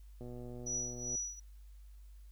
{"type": "click train", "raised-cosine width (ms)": 2, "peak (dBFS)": -35, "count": 116, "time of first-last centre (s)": [0.21, 1.153], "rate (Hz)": 122}
{"type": "tone with tremolo", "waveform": "sine", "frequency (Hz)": 5870, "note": "F#8", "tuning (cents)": -15, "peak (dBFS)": -33, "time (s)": [0.66, 1.4], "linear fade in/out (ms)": 10, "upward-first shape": "triangle", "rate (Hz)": 2.5, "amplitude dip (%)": 90}
{"effects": ["added 50 Hz sine -51 dBFS peak until 2.31 s", "white hiss -73 dBFS RMS until 2.31 s"]}